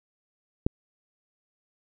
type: click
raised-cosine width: 3 ms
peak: -9 dBFS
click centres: 0.665 s
effects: none